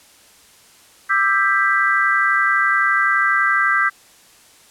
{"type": "chord", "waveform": "sine", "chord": "E minor seventh", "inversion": "third", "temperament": "just", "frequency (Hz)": [1186.7, 1318.5, 1582.2, 1977.8], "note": ["D6", "E6", "G6", "B6"], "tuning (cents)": [18, 0, 16, 2], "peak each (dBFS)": [-21, -21, -17, -20], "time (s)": [1.09, 3.9], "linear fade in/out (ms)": 20, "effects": ["white hiss -49 dBFS RMS until 4.7 s", "low-pass 11000 Hz 12 dB/octave"]}